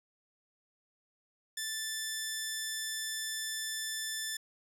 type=tone; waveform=10% pulse; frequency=1760 Hz; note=A6; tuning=in tune; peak=-26 dBFS; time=1.57-4.37 s; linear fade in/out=5 ms; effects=none